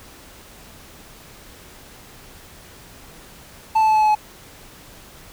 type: tone with pitch steps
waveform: triangle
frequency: 880 / 873.9 / 867.9 / 861.9 / 855.9 / 850 Hz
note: A5 / A5 / A5 / A5 / A5 / G#5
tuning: 0 / -12 / -24 / -36 / -48 / +40 cents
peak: -11 dBFS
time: 3.75-4.152 s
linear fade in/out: 10 ms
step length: 67 ms
effects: pink hiss -44 dBFS RMS until 5.32 s